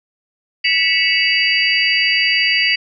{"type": "tone cluster", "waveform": "sine", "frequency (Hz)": [1965, 2227, 2637, 2891, 4665], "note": ["B6", "C#7", "E7", "F#7", "D8"], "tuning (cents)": [-9, 7, 0, -41, -12], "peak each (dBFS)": -19, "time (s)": [0.64, 2.76], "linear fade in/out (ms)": 10, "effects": []}